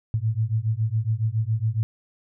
sine beating tone pair, 107.2 / 114.4 Hz, A2 / A#2, -45 / -32 cents, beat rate 7.2 Hz, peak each -24 dBFS, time 0.14-1.83 s, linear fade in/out 0 ms, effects none

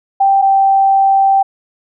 sine tone pair in turn, 784 / 780.7 Hz, G5 / G5, 0 / -7 cents, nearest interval unison, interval 7 cents, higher first, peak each -7 dBFS, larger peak neither, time 0.2-0.42 / 0.42-1.43 s, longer second, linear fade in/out 10 ms, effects none

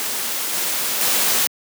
white noise with level steps, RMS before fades -24 / -22 / -18 dBFS, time 0-1.47 s, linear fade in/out 0 ms, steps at 0.53 / 1.01 s, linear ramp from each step 2 ms, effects high-pass 200 Hz 12 dB/octave

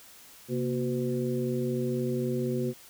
sine tone cluster, 132.7 / 236.7 / 369.9 / 507 Hz, C3 / A#3 / F#4 / B4, +25 / +27 / 0 / +45 cents, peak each -32 / -31 / -31 / -37 dBFS, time 0.48-2.74 s, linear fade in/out 50 ms, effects white hiss -52 dBFS RMS until 2.89 s

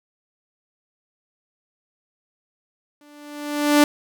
sawtooth tone with exponential growth, 293.7 Hz, D4, in tune, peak -6 dBFS, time 3.01-3.84 s, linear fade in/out 2 ms, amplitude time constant 180 ms, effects none

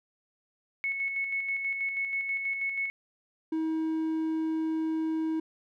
sine tone with tremolo, 2201 Hz, C#7, 13 cents flat, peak -27 dBFS, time 0.84-2.9 s, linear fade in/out 0 ms, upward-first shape square, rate 6.2 Hz, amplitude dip 40%
triangle tone, 319 Hz, D#4, 43 cents sharp, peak -25 dBFS, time 3.52-5.4 s, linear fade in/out 5 ms
effects none

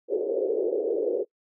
pink band-pass noise, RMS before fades -26 dBFS, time 0.08-1.25 s, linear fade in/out 50 ms, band 380 to 500 Hz, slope 48 dB/octave, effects noise-tail reverb RT60 0.1 s tail -24 dB re dry

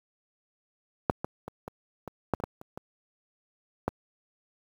clicks, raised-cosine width 1 ms, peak -7 / -16 / -23 / -23 / -23 / -10 / -24 / -15 / -29 / -24 / -12 dBFS, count 11, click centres 1.098 / 1.245 / 1.48 / 1.679 / 2.077 / 2.337 / 2.401 / 2.438 / 2.614 / 2.775 / 3.88 s, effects high-pass 60 Hz 12 dB/octave + 8-bit

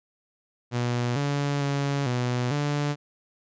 sawtooth tone with pitch steps, 121.4 / 142.8 / 140.8 / 123.4 / 145.7 Hz, B2 / D3 / C#3 / B2 / D3, -29 / -48 / +27 / -1 / -13 cents, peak -20 dBFS, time 0.71-2.96 s, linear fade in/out 50 ms, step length 450 ms, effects resampled to 16000 Hz

